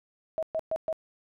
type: tone bursts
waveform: sine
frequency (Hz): 640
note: D#5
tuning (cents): +49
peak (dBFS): -26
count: 4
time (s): 0.38-0.928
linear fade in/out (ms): 0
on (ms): 47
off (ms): 120
effects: none